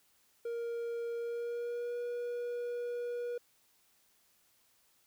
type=tone with pitch glide; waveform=triangle; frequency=468.4 to 481.8 Hz; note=A#4 to B4; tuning=+8 to -43 cents; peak=-33 dBFS; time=0.45-3.38 s; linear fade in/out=5 ms; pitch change=+49 cents; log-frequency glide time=1.17-1.98 s; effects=white hiss -70 dBFS RMS until 5.06 s